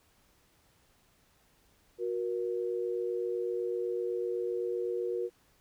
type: tone pair together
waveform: sine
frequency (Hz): 366 / 473.9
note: F#4 / A#4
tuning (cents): -19 / +28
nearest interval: major third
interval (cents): 447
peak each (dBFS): -33 / -33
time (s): 1.98-5.3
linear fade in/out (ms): 50
effects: pink hiss -67 dBFS RMS until 5.6 s